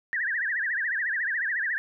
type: tone with vibrato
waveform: sine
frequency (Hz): 1760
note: A6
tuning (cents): 0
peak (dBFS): -25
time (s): 0.13-1.78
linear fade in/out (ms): 0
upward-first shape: triangle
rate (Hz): 14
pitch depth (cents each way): 230
effects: none